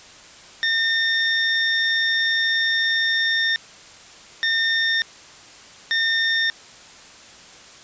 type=tone bursts at uneven times; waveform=25% pulse; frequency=1817 Hz; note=A#6; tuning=45 cents flat; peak=-14 dBFS; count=3; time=0.63-3.56 / 4.43-5.02 / 5.91-6.5 s; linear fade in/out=0 ms; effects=white hiss -44 dBFS RMS until 7.83 s + resampled to 16000 Hz